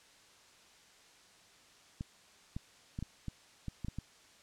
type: clicks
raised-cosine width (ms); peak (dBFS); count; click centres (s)
5; -26; 9; 2.009 / 2.565 / 2.989 / 3.026 / 3.283 / 3.683 / 3.847 / 3.884 / 3.986
effects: white hiss -61 dBFS RMS until 4.42 s + low-pass 7000 Hz 12 dB/octave